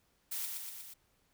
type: noise with echo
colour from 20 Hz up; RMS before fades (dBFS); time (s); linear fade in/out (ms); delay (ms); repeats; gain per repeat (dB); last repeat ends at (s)
blue; -38; 0.31-0.46; 10; 120; 4; -3; 0.94
effects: pink hiss -73 dBFS RMS until 1.33 s